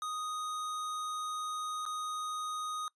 square tone with dropouts, 1244.5 Hz, D#6, in tune, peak -36 dBFS, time 0.02-2.88 s, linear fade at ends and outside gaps 1 ms, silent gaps 1.854-1.862 s, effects noise-tail reverb RT60 0.1 s tail -23 dB re dry + resampled to 24000 Hz

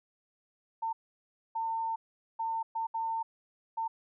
sine tone bursts at uneven times, 903 Hz, A5, 45 cents sharp, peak -30 dBFS, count 6, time 0.82-0.93 / 1.55-1.96 / 2.39-2.63 / 2.75-2.87 / 2.94-3.23 / 3.77-3.88 s, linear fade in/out 10 ms, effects none

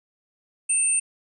sine tone pair together, 2637 / 8870 Hz, E7 / C#9, 0 / 0 cents, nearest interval octave + major sixth, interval 2100 cents, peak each -30 / -19 dBFS, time 0.69-1 s, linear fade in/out 10 ms, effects none

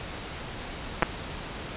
clicks, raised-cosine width 0.5 ms, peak -5 dBFS, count 2, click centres 1.024 / 1.03 s, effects pink hiss -37 dBFS RMS until 1.76 s + resampled to 8000 Hz

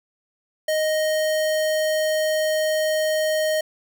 square tone, 622.3 Hz, D#5, in tune, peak -20 dBFS, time 0.68-3.61 s, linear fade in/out 5 ms, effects 10-bit

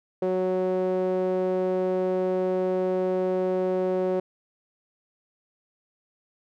sawtooth tone with band-pass filter, 185 Hz, F#3, in tune, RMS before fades -25 dBFS, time 0.22-4.2 s, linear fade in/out 5 ms, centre 460 Hz, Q 5.2, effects none

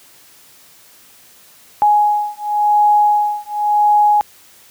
sine beating tone pair, 834 / 834.92 Hz, G#5 / G#5, +7 / +9 cents, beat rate 0.92 Hz, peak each -14 dBFS, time 1.82-4.21 s, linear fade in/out 0 ms, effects white hiss -46 dBFS RMS until 4.7 s + high-pass 60 Hz 12 dB/octave

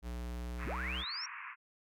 square tone with pitch glide, 60.1 to 62.98 Hz, B1 to B1, -46 to +35 cents, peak -39 dBFS, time 0.02-1.05 s, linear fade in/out 50 ms, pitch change +81 cents, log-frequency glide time 0.61-0.8 s
pink band-pass noise, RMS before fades -46 dBFS, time 0.57-1.56 s, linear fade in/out 50 ms, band 980 to 2600 Hz, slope 96 dB/octave
sine linear sweep, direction up, 51.91 to 5700 Hz, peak -38 dBFS, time 0.65-1.26 s, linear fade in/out 5 ms
effects none

